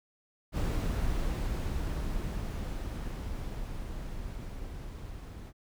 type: noise with level ramp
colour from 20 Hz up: brown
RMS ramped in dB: -29 to -43 dBFS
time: 0.52-5.53 s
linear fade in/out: 50 ms
effects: none